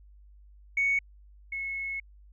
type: tone pair in turn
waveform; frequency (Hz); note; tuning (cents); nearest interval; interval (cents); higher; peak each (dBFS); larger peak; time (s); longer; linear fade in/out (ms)
sine; 2223 / 2187; C#7 / C#7; +4 / -24; unison; 28; first; -22 / -31; first; 0.77-0.99 / 1.52-2; second; 5
effects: tanh soft clip ceiling -18 dBFS + added 50 Hz sine -51 dBFS peak until 2.32 s